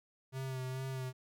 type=tone with vibrato; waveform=square; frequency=130.81 Hz; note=C3; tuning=in tune; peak=-38 dBFS; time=0.32-1.13 s; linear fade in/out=50 ms; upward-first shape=sine; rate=2.3 Hz; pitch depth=29 cents each way; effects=none